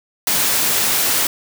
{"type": "high-pass noise", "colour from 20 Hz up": "white", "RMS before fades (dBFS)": -17, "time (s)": [0.27, 1.27], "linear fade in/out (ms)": 2, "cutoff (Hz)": 110, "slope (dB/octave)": 12, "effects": []}